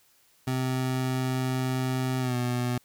25% pulse tone with pitch glide, 129.3 to 123.25 Hz, C3 to B2, -20 to -3 cents, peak -22 dBFS, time 0.47-2.78 s, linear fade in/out 5 ms, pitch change -83 cents, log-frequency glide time 2.2-2.36 s, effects white hiss -63 dBFS RMS until 2.84 s

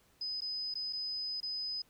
sine tone with dropouts, 5020 Hz, D#8, 15 cents sharp, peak -35 dBFS, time 0.21-1.82 s, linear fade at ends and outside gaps 5 ms, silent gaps 0.407-0.418 / 0.741-0.753 / 0.927-0.931 / 1.404-1.429 s, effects pink hiss -68 dBFS RMS until 1.89 s

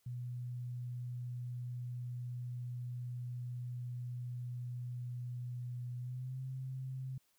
sine tone with pitch glide, 122.8 to 130.86 Hz, B2 to C3, -9 to +1 cents, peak -39 dBFS, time 0.06-7.18 s, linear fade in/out 5 ms, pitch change +110 cents, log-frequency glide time 5.97-6.4 s, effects white hiss -75 dBFS RMS until 7.38 s

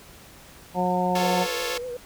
harmonic tone, 180.8 Hz, F#3, 40 cents flat, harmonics 1 / 2 / 3 / 4 / 5, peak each -26 / -31 / -28 / -26 / -27 dBFS, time 0.74-1.47 s, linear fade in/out 50 ms
5% pulse chord, F augmented, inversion none, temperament equal, 349.2 / 440 / 554.4 Hz, F4 / A4 / C#5, 0 / 0 / 0 cents, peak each -22 / -20 / -20 dBFS, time 1.15-1.78 s, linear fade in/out 5 ms
sine tone with vibrato, 493.9 Hz, B4, in tune, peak -30 dBFS, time 1.22-1.97 s, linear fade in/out 5 ms, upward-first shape triangle, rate 8.2 Hz, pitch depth 63 cents each way
effects pink hiss -48 dBFS RMS until 2.05 s

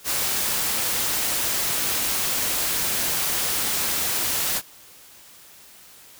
white noise, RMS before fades -24 dBFS, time 0.04-4.62 s, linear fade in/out 50 ms, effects white hiss -48 dBFS RMS until 6.19 s

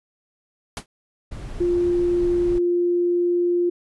pink noise with exponential decay, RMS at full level -25 dBFS, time 0.77-0.86 s, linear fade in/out 1 ms, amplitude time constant 18 ms
brown noise, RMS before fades -32 dBFS, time 1.31-2.59 s, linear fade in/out 10 ms
sine tone, 350.3 Hz, F4, 5 cents sharp, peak -17 dBFS, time 1.6-3.7 s, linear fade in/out 10 ms
effects resampled to 24000 Hz

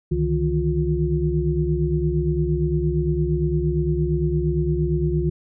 sine tone cluster, 67.7 / 150.5 / 159.2 / 353.9 Hz, C#2 / D3 / D#3 / F4, -40 / +43 / +40 / +23 cents, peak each -24 dBFS, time 0.11-5.3 s, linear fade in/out 10 ms, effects none

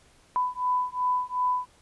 sine beating tone pair, 997 / 999.7 Hz, B5 / B5, +16 / +21 cents, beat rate 2.7 Hz, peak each -27 dBFS, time 0.36-1.66 s, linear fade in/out 0 ms, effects pink hiss -59 dBFS RMS until 1.81 s + resampled to 24000 Hz

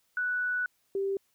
sine tone pair in turn, 1480 / 392 Hz, F#6 / G4, 0 / 0 cents, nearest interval octave + major seventh, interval 2300 cents, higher first, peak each -27 dBFS, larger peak neither, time 0.17-0.66 / 0.95-1.17 s, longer first, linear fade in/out 2 ms, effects white hiss -72 dBFS RMS until 1.34 s

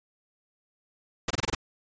pink noise bursts, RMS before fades -27 dBFS, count 6, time 1.28-1.55 s, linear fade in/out 5 ms, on 25 ms, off 24 ms, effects resampled to 16000 Hz

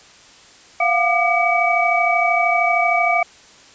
sine tone cluster, 692 / 725 / 1204 / 2278 Hz, F5 / F#5 / D6 / C#7, -16 / -35 / +43 / +47 cents, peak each -18 / -22 / -23 / -18 dBFS, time 0.8-3.23 s, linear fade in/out 5 ms, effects white hiss -46 dBFS RMS until 3.74 s + resampled to 16000 Hz

